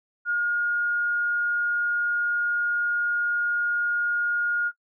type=tone; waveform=sine; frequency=1427 Hz; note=F6; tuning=37 cents sharp; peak=-21 dBFS; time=0.25-4.72 s; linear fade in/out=50 ms; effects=noise-tail reverb RT60 0.1 s tail -23 dB re dry